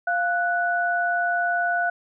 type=tone pair together; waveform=sine; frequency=698.5 / 1480 Hz; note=F5 / F#6; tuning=0 / 0 cents; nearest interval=octave + minor second; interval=1300 cents; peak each=-23 dBFS; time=0.07-1.9 s; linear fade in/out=5 ms; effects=none